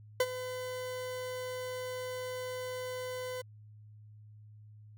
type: tone with ADSR envelope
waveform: 40% pulse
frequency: 506 Hz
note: B4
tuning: 42 cents sharp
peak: -22 dBFS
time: 0.2-3.42 s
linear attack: 4 ms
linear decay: 47 ms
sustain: -14 dB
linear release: 11 ms
effects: added 106 Hz sine -51 dBFS peak until 4.97 s